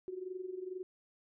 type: tone with amplitude modulation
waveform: sine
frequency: 370 Hz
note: F#4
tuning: in tune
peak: -36 dBFS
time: 0.08-0.83 s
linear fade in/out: 0 ms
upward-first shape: sine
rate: 22.2 Hz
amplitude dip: 75%
effects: none